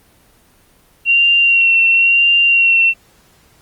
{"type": "tone with vibrato", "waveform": "sine", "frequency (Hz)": 2746, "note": "F7", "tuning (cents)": -30, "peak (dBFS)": -8, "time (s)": [1.05, 2.94], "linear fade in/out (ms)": 50, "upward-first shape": "sine", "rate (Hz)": 0.97, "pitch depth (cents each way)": 25, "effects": ["pink hiss -51 dBFS RMS until 3.61 s", "Opus 24 kbps"]}